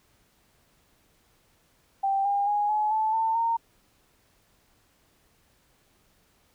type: tone with pitch steps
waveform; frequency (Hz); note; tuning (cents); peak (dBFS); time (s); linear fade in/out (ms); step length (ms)
sine; 784 / 805.1 / 826.8 / 849.1 / 871.9 / 895.4 / 919.5; G5 / G5 / G#5 / G#5 / A5 / A5 / A#5; 0 / +46 / -8 / +38 / -16 / +30 / -24; -22; 2.03-3.57; 10; 220
effects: pink hiss -65 dBFS RMS until 6.54 s